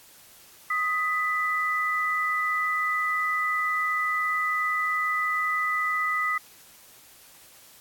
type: tone pair together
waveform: sine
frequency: 1249.8 / 1984 Hz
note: D#6 / B6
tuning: +7 / +7 cents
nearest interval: minor sixth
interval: 800 cents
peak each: -26 dBFS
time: 0.7-6.38 s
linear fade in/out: 5 ms
effects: white hiss -52 dBFS RMS until 7.8 s + AAC 64 kbps